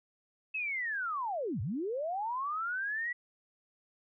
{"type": "linear two-way sweep", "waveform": "sine", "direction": "down then up", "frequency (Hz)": [2627, 84.9, 1966], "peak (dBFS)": -32, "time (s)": [0.54, 3.13], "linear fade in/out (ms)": 10, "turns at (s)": 1.61, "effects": []}